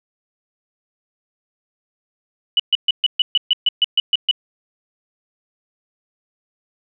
sine tone bursts, 2960 Hz, F#7, in tune, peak -11 dBFS, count 12, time 2.57-4.312 s, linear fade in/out 2 ms, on 26 ms, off 130 ms, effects none

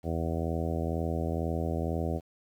harmonic tone, 82.1 Hz, E2, 6 cents flat, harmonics 1 / 2 / 3 / 4 / 5 / 6 / 7 / 8 / 9, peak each -32 / -35 / -37 / -38 / -39 / -40 / -40 / -41 / -42 dBFS, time 0.03-2.21 s, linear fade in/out 50 ms, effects 10-bit

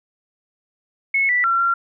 sine tone with pitch steps, 2191 / 1968 / 1362 / 1375 Hz, C#7 / B6 / F6 / F6, -21 / -7 / -44 / -27 cents, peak -15 dBFS, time 1.14-1.74 s, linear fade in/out 5 ms, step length 150 ms, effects none

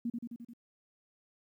sine tone with echo, 235.9 Hz, A#3, 21 cents sharp, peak -31 dBFS, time 0.05-0.1 s, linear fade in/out 5 ms, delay 87 ms, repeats 5, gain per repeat -3 dB, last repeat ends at 0.535 s, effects 12-bit

